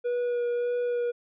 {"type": "tone with vibrato", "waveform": "triangle", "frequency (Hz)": 483.5, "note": "B4", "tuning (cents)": -37, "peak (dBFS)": -23, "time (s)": [0.04, 1.12], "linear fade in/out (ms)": 20, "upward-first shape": "sine", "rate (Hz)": 1.7, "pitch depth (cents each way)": 13, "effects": ["resampled to 8000 Hz"]}